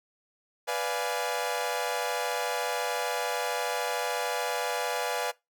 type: chord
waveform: sawtooth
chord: B diminished seventh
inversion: none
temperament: equal with one note detuned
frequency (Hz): 493.9 / 587.3 / 698.5 / 834.5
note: B4 / D5 / F5 / Ab5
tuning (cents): 0 / 0 / 0 / +8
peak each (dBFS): -29 / -31 / -31 / -30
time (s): 0.67-5.32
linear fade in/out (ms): 20
effects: noise-tail reverb RT60 0.2 s tail -21 dB re dry